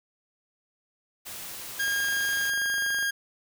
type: noise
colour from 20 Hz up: white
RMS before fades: -39 dBFS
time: 1.25-2.51 s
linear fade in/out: 20 ms
type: tone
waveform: 40% pulse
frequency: 1622 Hz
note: G#6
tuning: 41 cents flat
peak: -24 dBFS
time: 1.79-3.11 s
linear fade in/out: 10 ms
type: click train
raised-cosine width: 0.5 ms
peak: -28 dBFS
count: 29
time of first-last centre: 1.88-3.028 s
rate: 24.4 Hz
effects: none